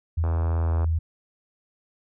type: tone with pitch glide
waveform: sine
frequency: 82.41 to 81.18 Hz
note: E2 to E2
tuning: 0 to -26 cents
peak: -20 dBFS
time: 0.17-0.99 s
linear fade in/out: 10 ms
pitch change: -26 cents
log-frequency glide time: 0.53-0.8 s
type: click train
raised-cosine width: 1 ms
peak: -20 dBFS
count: 51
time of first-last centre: 0.24-0.844 s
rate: 82.8 Hz
effects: none